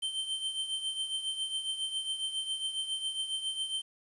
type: tone with tremolo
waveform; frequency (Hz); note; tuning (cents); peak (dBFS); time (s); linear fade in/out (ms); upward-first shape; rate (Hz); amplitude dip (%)
square; 3113; G7; -13; -30; 0.02-3.82; 10; triangle; 7.3; 70
effects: resampled to 24000 Hz + 10-bit